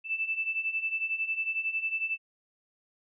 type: beating tone pair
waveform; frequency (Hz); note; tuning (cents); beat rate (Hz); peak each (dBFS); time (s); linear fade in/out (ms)
sine; 2637 / 2648; E7 / E7; 0 / +7; 11; -34 / -30; 0.04-2.18; 50
effects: none